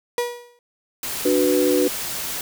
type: tone with exponential decay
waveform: 35% pulse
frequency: 482.3 Hz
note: B4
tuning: 41 cents flat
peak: -16 dBFS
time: 0.18-0.59 s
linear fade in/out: 1 ms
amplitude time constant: 88 ms
type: noise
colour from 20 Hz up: white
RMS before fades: -28 dBFS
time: 1.03-2.41 s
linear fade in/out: 2 ms
type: chord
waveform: sine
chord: B minor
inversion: first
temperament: equal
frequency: 293.7 / 370 / 493.9 Hz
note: D4 / F#4 / B4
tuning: 0 / 0 / 0 cents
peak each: -20 dBFS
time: 1.25-1.88 s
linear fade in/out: 5 ms
effects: none